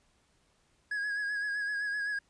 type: tone with vibrato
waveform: triangle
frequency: 1661.2 Hz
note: G#6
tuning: in tune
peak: -29 dBFS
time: 0.91-2.19 s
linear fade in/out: 5 ms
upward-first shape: sine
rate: 7.8 Hz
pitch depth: 38 cents each way
effects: pink hiss -70 dBFS RMS until 2.29 s + resampled to 22050 Hz